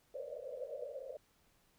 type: band-pass noise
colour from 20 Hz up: white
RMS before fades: -45 dBFS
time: 0.14-1.17 s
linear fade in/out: 2 ms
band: 480 to 600 Hz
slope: 96 dB/octave
effects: pink hiss -72 dBFS RMS until 1.78 s